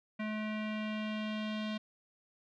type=tone with low-pass filter sweep; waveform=square; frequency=214.5 Hz; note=A3; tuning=44 cents flat; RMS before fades=-37 dBFS; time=0.19-1.78 s; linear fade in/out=10 ms; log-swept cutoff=2300 to 3500 Hz; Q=2.8; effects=none